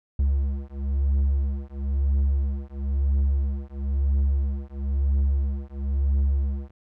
triangle beating tone pair, 68.5 / 69.5 Hz, C#2 / C#2, -20 / +5 cents, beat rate 1 Hz, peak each -22 dBFS, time 0.19-6.71 s, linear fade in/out 5 ms, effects none

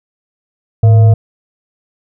sine tone with frequency modulation, 107.7 Hz, A2, 37 cents flat, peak -3 dBFS, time 0.83-1.14 s, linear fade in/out 5 ms, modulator 574 Hz, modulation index 0.24, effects none

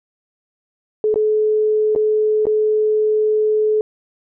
sine tone with dropouts, 429.1 Hz, A4, 43 cents flat, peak -13 dBFS, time 1.04-3.81 s, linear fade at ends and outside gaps 1 ms, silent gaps 1.142-1.158 / 1.951-1.96 / 2.455-2.468 s, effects none

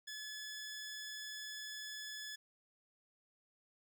15% pulse tone, 1714 Hz, A6, 46 cents flat, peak -38 dBFS, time 0.07-2.36 s, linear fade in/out 10 ms, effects none

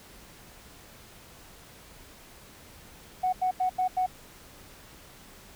sine tone bursts, 740 Hz, F#5, in tune, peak -22 dBFS, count 5, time 3.23-4.064 s, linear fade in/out 10 ms, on 98 ms, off 86 ms, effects tanh soft clip ceiling -18 dBFS + pink hiss -51 dBFS RMS until 5.55 s

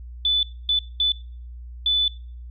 sine tone bursts at uneven times, 3490 Hz, A7, 15 cents flat, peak -17 dBFS, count 4, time 0.25-0.43 / 0.69-0.79 / 1-1.12 / 1.86-2.08 s, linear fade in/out 2 ms, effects noise-tail reverb RT60 0.5 s tail -23 dB re dry + added 60 Hz sine -35 dBFS peak until 2.5 s

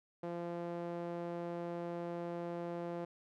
sawtooth tone with band-pass filter, 172 Hz, F3, 26 cents flat, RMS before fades -41 dBFS, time 0.23-3.05 s, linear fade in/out 5 ms, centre 510 Hz, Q 1.3, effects none

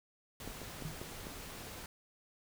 pink noise, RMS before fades -47 dBFS, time 0.4-1.86 s, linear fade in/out 2 ms
clicks, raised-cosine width 2 ms, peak -31 dBFS, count 5, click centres 0.476 / 0.617 / 0.823 / 1.015 / 1.269 s
sine tone with exponential decay, 156.7 Hz, D#3, 13 cents sharp, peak -35 dBFS, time 0.85-1.03 s, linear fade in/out 0 ms, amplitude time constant 37 ms
effects none

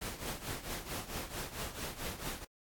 pink noise with tremolo, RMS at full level -38 dBFS, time 0.01-2.45 s, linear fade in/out 10 ms, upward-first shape triangle, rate 4.5 Hz, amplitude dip 80%, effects AAC 64 kbps

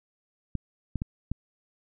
clicks, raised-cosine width 5 ms, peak -17 dBFS, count 4, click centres 0.553 / 0.957 / 1.019 / 1.316 s, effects none

